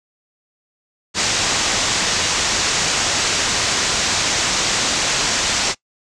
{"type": "low-pass noise", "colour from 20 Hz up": "white", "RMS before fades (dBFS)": -19, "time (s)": [1.14, 5.75], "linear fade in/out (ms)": 50, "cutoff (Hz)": 7500, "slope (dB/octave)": 48, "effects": ["noise-tail reverb RT60 0.1 s tail -21 dB re dry"]}